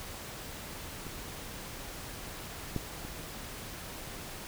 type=clicks; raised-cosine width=3 ms; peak=-28 / -18 / -28 dBFS; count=3; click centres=1.067 / 2.763 / 3.05 s; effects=pink hiss -43 dBFS RMS until 4.47 s